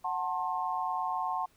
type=chord; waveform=sine; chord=F# diminished; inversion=none; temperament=just; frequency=740 / 888 / 1065.6 Hz; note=F#5 / A5 / C6; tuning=0 / +16 / +31 cents; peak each=-34 dBFS; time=0.04-1.46 s; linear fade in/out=10 ms; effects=pink hiss -66 dBFS RMS until 1.56 s